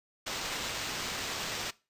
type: noise with sample-and-hold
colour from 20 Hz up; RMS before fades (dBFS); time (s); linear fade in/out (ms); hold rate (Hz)
white; -36; 0.26-1.71; 10; 11025
effects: noise-tail reverb RT60 0.3 s tail -21 dB re dry + resampled to 32000 Hz